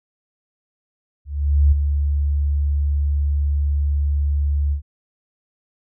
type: tone with ADSR envelope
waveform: sine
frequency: 72 Hz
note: D2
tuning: 34 cents flat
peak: -9 dBFS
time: 1.25-4.82 s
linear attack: 470 ms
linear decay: 12 ms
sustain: -7 dB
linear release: 100 ms
effects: none